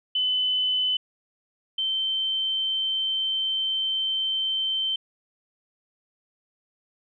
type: tone pair in turn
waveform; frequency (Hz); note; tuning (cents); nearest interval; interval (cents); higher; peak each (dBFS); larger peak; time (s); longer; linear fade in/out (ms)
sine; 3019 / 3104; F#7 / G7; +34 / -18; unison; 48; second; -21 / -23; first; 0.15-0.97 / 1.78-4.96; second; 5
effects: none